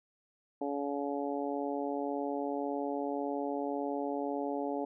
harmonic tone, 141.8 Hz, C#3, 40 cents sharp, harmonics 2 / 3 / 4 / 5 / 6, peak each -36 / -38 / -39 / -40 / -41 dBFS, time 0.61-4.85 s, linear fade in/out 5 ms, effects none

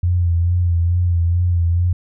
sine tone with vibrato, 86.8 Hz, F2, 10 cents flat, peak -13 dBFS, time 0.03-1.93 s, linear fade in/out 5 ms, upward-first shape sine, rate 2.3 Hz, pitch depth 44 cents each way, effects none

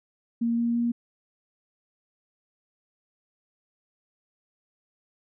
sine tone with pitch steps, 233.1 / 234.9 / 236.6 Hz, A#3 / A#3 / A#3, 0 / +13 / +26 cents, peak -22 dBFS, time 0.41-0.92 s, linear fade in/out 10 ms, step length 170 ms, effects none

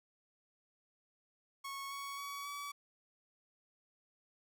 sawtooth tone with pitch steps, 1102 / 1115.4 / 1129.1 / 1142.8 Hz, C#6 / C#6 / C#6 / D6, -11 / +10 / +32 / -48 cents, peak -38 dBFS, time 1.64-2.72 s, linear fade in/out 10 ms, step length 270 ms, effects none

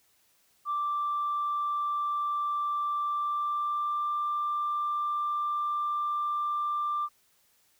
sine tone with pitch glide, 1174.7 to 1184.2 Hz, D6 to D6, 0 to +14 cents, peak -26 dBFS, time 0.65-7.09 s, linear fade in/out 50 ms, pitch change +14 cents, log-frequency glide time 3.03-4.13 s, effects tanh soft clip ceiling -23 dBFS + white hiss -67 dBFS RMS until 7.79 s

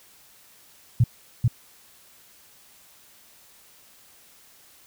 sine tone with echo, 118.6 Hz, A#2, 30 cents sharp, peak -13 dBFS, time 1-1.04 s, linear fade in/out 5 ms, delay 440 ms, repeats 1, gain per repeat -2 dB, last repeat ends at 1.48 s, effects white hiss -54 dBFS RMS until 4.86 s

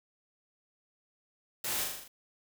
white noise with echo, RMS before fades -35 dBFS, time 1.64-1.84 s, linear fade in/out 5 ms, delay 40 ms, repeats 6, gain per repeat -3 dB, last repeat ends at 2.08 s, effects none

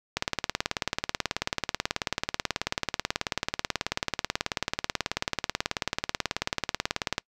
click train, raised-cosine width 0.2 ms, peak -8 dBFS, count 130, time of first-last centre 0.17-7.181 s, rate 18.4 Hz, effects noise-tail reverb RT60 0.1 s tail -25 dB re dry

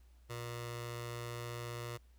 15% pulse tone with notch filter, 119 Hz, A#2, 36 cents sharp, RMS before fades -43 dBFS, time 0.29-1.98 s, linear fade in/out 20 ms, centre 250 Hz, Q 0.83, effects added 60 Hz sine -59 dBFS peak until 2.18 s + pink hiss -74 dBFS RMS until 2.18 s

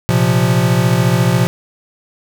square chord, Bb suspended second, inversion none, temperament equal, 116.54 / 130.81 / 174.61 Hz, Bb2 / C3 / F3, 0 / 0 / 0 cents, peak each -16 dBFS, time 0.09-1.47 s, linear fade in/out 0 ms, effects none

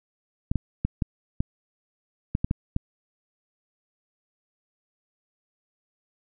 clicks, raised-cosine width 5 ms, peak -11 dBFS, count 9, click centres 0.515 / 0.557 / 0.85 / 1.022 / 1.405 / 2.351 / 2.445 / 2.511 / 2.764 s, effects none

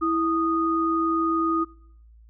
sine tone pair together, 328 / 1238.4 Hz, E4 / D#6, -9 / -9 cents, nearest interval octave + major seventh, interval 2300 cents, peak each -23 dBFS, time 0.01-1.65 s, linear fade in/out 20 ms, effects noise-tail reverb RT60 0.7 s tail -24 dB re dry + added 56 Hz sine -48 dBFS peak until 2.29 s

